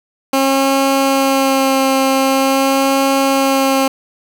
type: tone with vibrato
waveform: 15% pulse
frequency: 269.6 Hz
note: C#4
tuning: 48 cents flat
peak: -5 dBFS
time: 0.33-3.88 s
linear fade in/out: 5 ms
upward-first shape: sine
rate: 0.45 Hz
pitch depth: 15 cents each way
effects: none